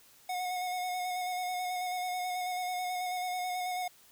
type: tone with vibrato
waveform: square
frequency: 728 Hz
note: F#5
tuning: 28 cents flat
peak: -33 dBFS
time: 0.29-3.88 s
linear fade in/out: 5 ms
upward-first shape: square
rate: 9.2 Hz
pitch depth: 17 cents each way
effects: white hiss -60 dBFS RMS until 4.11 s